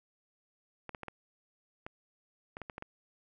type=clicks; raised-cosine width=0.5 ms; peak=-26 dBFS; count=10; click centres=0.893 / 0.948 / 1.033 / 1.083 / 1.865 / 2.569 / 2.617 / 2.698 / 2.781 / 2.824 s; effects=none